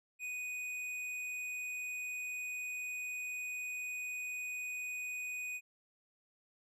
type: tone with hard clipping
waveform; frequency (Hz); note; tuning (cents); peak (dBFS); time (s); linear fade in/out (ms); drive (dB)
triangle; 2486; D#7; -2; -40; 0.19-5.61; 50; 12
effects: none